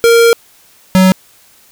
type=tone pair in turn; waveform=square; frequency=464.6 / 187.06 Hz; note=A#4 / F#3; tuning=-6 / +19 cents; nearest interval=octave + major third; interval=1575 cents; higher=first; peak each=-5 dBFS; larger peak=neither; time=0.04-0.33 / 0.95-1.12 s; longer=first; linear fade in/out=0 ms; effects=white hiss -46 dBFS RMS until 1.71 s